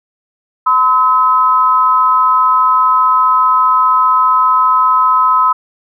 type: tone pair together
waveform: sine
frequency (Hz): 1019 / 1283.9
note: C6 / E6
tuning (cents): -46 / -46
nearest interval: major third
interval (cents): 400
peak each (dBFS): -10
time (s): 0.66-5.53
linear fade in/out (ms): 10
effects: none